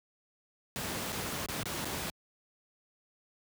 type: noise with dropouts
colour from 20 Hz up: pink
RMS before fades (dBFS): -36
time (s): 0.76-2.1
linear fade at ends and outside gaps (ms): 0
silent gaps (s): 1.122-1.127 / 1.46-1.486 / 1.63-1.656 / 1.847-1.854
effects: high-pass 80 Hz 12 dB/octave